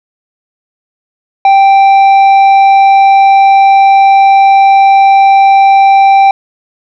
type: tone with tanh clipping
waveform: sine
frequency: 784 Hz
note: G5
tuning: in tune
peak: -3 dBFS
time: 1.45-6.31 s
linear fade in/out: 2 ms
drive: 7 dB
effects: none